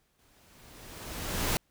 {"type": "noise with exponential growth", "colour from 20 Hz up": "pink", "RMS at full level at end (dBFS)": -27, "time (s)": [0.19, 1.57], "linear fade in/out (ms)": 0, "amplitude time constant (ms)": 300, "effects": ["pink hiss -72 dBFS RMS until 1.7 s"]}